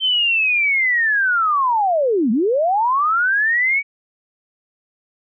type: linear two-way sweep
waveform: sine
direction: down then up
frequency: 3123 to 202.5 to 2277 Hz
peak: -14 dBFS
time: 0-3.83 s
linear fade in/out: 50 ms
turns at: 2.31 s
effects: none